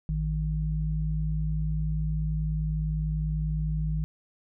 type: tone pair together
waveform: sine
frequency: 55.22 / 155.56 Hz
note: A1 / D#3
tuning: +7 / 0 cents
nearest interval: octave + tritone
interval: 1793 cents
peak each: -28 dBFS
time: 0.09-4.04 s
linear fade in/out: 0 ms
effects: none